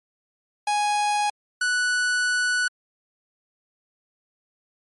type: tone pair in turn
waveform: 45% pulse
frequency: 830.6 / 1480 Hz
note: G#5 / F#6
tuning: 0 / 0 cents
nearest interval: minor seventh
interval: 1000 cents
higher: second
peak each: -20 dBFS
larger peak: neither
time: 0.67-1.3 / 1.61-2.68 s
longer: second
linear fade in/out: 5 ms
effects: MP3 48 kbps